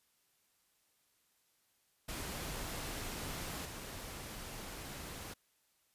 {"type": "noise with level steps", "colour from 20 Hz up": "pink", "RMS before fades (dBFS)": [-42, -46], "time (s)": [2.08, 5.34], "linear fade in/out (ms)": 10, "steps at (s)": 3.65, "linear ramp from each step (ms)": 5, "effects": ["white hiss -75 dBFS RMS until 5.94 s", "resampled to 32000 Hz"]}